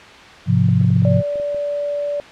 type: chord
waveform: sine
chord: F minor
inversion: first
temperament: equal with one note detuned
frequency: 104.97 / 130.81 / 174.61 Hz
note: Ab2 / C3 / F3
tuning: +19 / 0 / 0 cents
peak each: -16 dBFS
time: 0.46-1.23 s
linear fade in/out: 50 ms
type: clicks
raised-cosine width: 2 ms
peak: -24 dBFS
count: 12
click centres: 0.688 / 0.813 / 0.846 / 0.904 / 0.965 / 1.022 / 1.113 / 1.168 / 1.204 / 1.357 / 1.399 / 1.546 s
type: tone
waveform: sine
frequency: 580 Hz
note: D5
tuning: 22 cents flat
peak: -19 dBFS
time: 1.05-2.2 s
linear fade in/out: 0 ms
effects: white hiss -39 dBFS RMS until 2.31 s + low-pass 3000 Hz 12 dB/octave